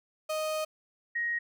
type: tone pair in turn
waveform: 35% pulse / sine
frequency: 622.3 / 1881 Hz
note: D#5 / A#6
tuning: 0 / +15 cents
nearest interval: octave + perfect fifth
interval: 1915 cents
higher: second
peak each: -28 dBFS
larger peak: neither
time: 0.29-0.65 / 1.15-1.39 s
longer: first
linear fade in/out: 10 ms
effects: none